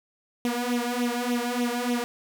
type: tone with flanger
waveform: sawtooth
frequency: 242.4 Hz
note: B3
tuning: 32 cents flat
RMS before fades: -27 dBFS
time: 0.45-2.04 s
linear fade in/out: 0 ms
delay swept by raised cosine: 0.31 to 2.91 ms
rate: 3.4 Hz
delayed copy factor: +0.8
effects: none